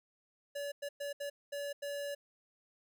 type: tone bursts at uneven times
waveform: square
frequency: 571 Hz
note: D5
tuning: 49 cents flat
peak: -38 dBFS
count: 6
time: 0.55-0.72 / 0.82-0.89 / 1-1.13 / 1.2-1.3 / 1.52-1.73 / 1.82-2.15 s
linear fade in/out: 10 ms
effects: none